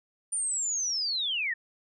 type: linear sweep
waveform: sine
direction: down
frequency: 9240 to 1760 Hz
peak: -27 dBFS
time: 0.32-1.54 s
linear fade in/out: 10 ms
effects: none